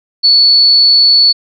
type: tone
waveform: sine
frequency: 4435 Hz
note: C#8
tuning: in tune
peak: -4 dBFS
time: 0.23-1.33 s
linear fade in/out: 20 ms
effects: none